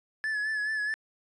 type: tone with vibrato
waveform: triangle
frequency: 1721 Hz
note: A6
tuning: 39 cents flat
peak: -26 dBFS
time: 0.24-0.94 s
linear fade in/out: 0 ms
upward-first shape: sine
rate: 4.7 Hz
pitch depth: 42 cents each way
effects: resampled to 24000 Hz